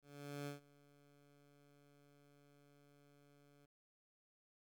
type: tone with ADSR envelope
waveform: 15% pulse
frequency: 143.5 Hz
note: D3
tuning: 40 cents flat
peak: -37 dBFS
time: 0.02-3.66 s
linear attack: 450 ms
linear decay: 130 ms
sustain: -24 dB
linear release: 10 ms
effects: 13-bit